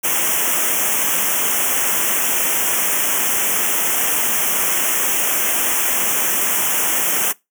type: band-stop noise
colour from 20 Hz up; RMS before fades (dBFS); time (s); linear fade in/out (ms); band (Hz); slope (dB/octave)
white; -18; 0.03-7.33; 20; 3300 to 5600; 96
effects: noise-tail reverb RT60 0.2 s tail -22 dB re dry + high-pass 200 Hz 12 dB/octave